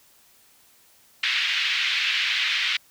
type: band-pass noise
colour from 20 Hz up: pink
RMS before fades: -24 dBFS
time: 1.23-2.77 s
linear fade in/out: 5 ms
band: 2000 to 3700 Hz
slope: 24 dB/octave
effects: white hiss -57 dBFS RMS until 2.9 s